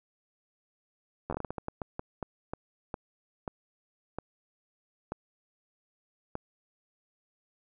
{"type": "slowing click train", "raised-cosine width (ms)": 1, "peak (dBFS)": -20, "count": 19, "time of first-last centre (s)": [1.3, 6.354], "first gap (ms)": 11, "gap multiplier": 1.32, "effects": []}